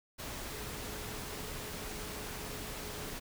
sine tone in noise, 423.6 Hz, G#4, 34 cents sharp, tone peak -50 dBFS, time 0.51-3.14 s, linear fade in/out 20 ms, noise pink, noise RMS -42 dBFS, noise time 0.18-3.2 s, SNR -11 dB, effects none

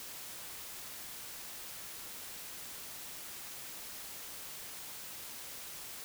silence, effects white hiss -46 dBFS RMS until 6.04 s

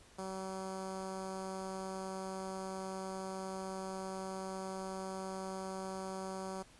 10% pulse tone with notch filter, 190 Hz, F#3, 46 cents sharp, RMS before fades -42 dBFS, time 0.18-6.63 s, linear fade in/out 10 ms, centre 2800 Hz, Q 0.89, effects pink hiss -61 dBFS RMS until 6.79 s + resampled to 24000 Hz

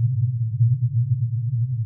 pink band-pass noise, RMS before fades -21 dBFS, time 0-1.85 s, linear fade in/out 0 ms, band 110 to 130 Hz, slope 96 dB/octave, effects none

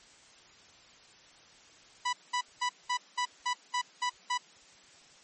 sawtooth tone bursts, 987.8 Hz, B5, in tune, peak -24 dBFS, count 9, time 2.05-4.379 s, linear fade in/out 10 ms, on 81 ms, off 200 ms, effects white hiss -57 dBFS RMS until 5.23 s + MP3 32 kbps

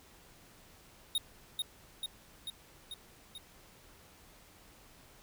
square tone with echo, 3729 Hz, A#7, in tune, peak -29 dBFS, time 1.15-1.18 s, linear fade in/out 2 ms, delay 440 ms, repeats 5, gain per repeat -3 dB, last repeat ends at 3.38 s, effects pink hiss -59 dBFS RMS until 5.22 s

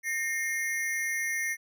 square ring-modulated tone, 1983 Hz, B6, 7 cents sharp, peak -26 dBFS, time 0.03-1.57 s, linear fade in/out 50 ms, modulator 149 Hz, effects none

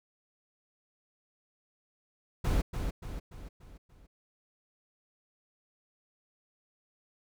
brown noise with echo, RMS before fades -27 dBFS, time 2.44-2.62 s, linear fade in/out 10 ms, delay 290 ms, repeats 5, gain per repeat -6 dB, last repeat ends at 4.07 s, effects none

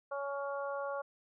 harmonic tone, 280 Hz, C#4, 18 cents sharp, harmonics 2 / 3 / 4 / 5, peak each -37 / -44 / -42 / -45 dBFS, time 0.11-1.02 s, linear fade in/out 10 ms, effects none

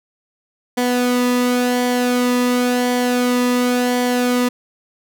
sawtooth tone with flanger, 246.9 Hz, B3, in tune, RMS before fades -17 dBFS, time 0.77-4.49 s, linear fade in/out 10 ms, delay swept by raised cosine 0.76 to 1.32 ms, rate 0.93 Hz, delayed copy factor -0.5, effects none

